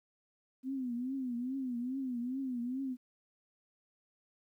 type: tone with vibrato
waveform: sine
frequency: 253.6 Hz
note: B3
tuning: 46 cents sharp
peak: -34 dBFS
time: 0.63-2.97 s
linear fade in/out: 50 ms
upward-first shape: triangle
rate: 2.4 Hz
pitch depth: 140 cents each way
effects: 12-bit